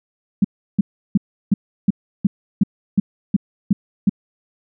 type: tone bursts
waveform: sine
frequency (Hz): 199.4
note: G3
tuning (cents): +30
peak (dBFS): -9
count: 11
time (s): 0.42-4.095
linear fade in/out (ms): 5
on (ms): 25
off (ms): 340
effects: none